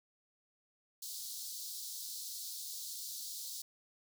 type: high-pass noise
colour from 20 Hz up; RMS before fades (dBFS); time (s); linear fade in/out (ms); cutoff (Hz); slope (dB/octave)
pink; -44; 1.02-3.62; 5; 3900; 48
effects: none